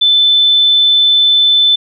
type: tone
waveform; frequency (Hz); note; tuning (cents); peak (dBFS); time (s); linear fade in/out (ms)
sine; 3520; A7; 0; -6; 0.01-1.76; 10
effects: none